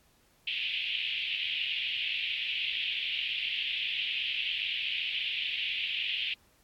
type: band-pass noise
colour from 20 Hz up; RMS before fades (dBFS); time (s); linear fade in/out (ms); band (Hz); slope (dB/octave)
pink; -33; 0.47-6.34; 5; 2500 to 3300; 48
effects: pink hiss -66 dBFS RMS until 6.63 s + AAC 64 kbps